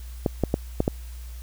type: clicks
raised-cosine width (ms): 2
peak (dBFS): -7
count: 5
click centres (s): 0.262 / 0.437 / 0.541 / 0.804 / 0.879
effects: added 60 Hz sine -35 dBFS peak until 1.42 s + white hiss -51 dBFS RMS until 1.42 s